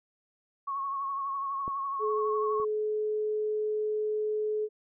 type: tone with vibrato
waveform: sine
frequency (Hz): 1100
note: C#6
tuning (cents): -14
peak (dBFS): -30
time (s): 0.67-2.65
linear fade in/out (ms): 10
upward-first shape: triangle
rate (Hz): 12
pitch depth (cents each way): 46
type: clicks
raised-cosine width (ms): 2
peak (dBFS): -26 / -34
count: 2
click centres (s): 1.679 / 2.6
type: tone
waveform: sine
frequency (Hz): 427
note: G#4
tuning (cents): +48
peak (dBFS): -27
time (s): 1.99-4.69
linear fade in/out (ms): 50
effects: none